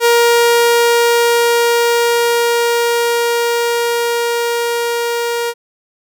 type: tone with level ramp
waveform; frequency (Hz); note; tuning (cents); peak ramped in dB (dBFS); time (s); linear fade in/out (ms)
sawtooth; 471.4; A#4; +19; -4 to -12; 0-5.54; 50
effects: none